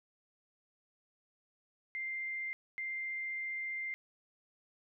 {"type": "tone bursts at uneven times", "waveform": "sine", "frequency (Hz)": 2095, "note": "C7", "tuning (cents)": 2, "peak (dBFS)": -36, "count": 2, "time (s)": [[1.95, 2.53], [2.78, 3.94]], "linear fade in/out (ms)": 0, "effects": []}